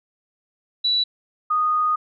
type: tone pair in turn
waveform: sine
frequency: 3941 / 1237 Hz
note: B7 / D#6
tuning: -4 / -10 cents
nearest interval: octave + minor sixth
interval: 2006 cents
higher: first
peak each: -17 dBFS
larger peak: neither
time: 0.84-1.04 / 1.5-1.96 s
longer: second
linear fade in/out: 10 ms
effects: none